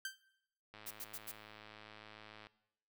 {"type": "tone with exponential decay", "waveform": "sawtooth", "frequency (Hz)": 1561, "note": "G6", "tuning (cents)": -8, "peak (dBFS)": -33, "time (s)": [0.05, 0.21], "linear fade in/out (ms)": 2, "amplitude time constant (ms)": 33}
{"type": "click train", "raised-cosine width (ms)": 0.3, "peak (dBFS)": -37, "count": 186, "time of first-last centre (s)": [0.74, 2.469], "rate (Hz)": 107}
{"type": "noise bursts", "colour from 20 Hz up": "blue", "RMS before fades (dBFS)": -45, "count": 4, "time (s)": [0.86, 1.318], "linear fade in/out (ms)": 10, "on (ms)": 50, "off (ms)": 86}
{"effects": ["noise-tail reverb RT60 0.8 s tail -18 dB re dry"]}